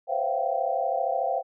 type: tone cluster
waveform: sine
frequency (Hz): 501 / 536 / 669 / 702 / 776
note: B4 / C5 / E5 / F5 / G5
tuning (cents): +25 / +42 / +25 / +9 / -18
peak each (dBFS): -35 / -30 / -30 / -29 / -29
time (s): 0.07-1.43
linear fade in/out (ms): 50
effects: none